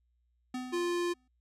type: tone with exponential decay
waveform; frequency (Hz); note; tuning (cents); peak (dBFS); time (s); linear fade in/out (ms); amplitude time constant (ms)
square; 253; B3; +42; -34; 0.54-1.28; 5; 160
type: tone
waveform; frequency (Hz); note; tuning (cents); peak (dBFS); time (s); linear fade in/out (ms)
square; 349.2; F4; 0; -30; 0.72-1.14; 20
effects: added 60 Hz sine -70 dBFS peak until 1.4 s + low-pass 9000 Hz 12 dB/octave